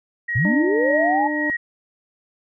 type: tone with tremolo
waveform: sine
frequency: 1895 Hz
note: A#6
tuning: 28 cents sharp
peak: -20 dBFS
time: 0.28-1.57 s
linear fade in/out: 10 ms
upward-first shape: sine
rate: 1.8 Hz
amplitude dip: 55%
type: linear sweep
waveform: sine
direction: up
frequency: 99.7 to 871 Hz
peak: -17 dBFS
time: 0.35-1.28 s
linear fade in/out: 10 ms
type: harmonic tone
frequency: 300 Hz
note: D4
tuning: 37 cents sharp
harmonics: 1 / 2 / 3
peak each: -23 / -29 / -33 dBFS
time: 0.45-1.5 s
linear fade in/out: 0 ms
effects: none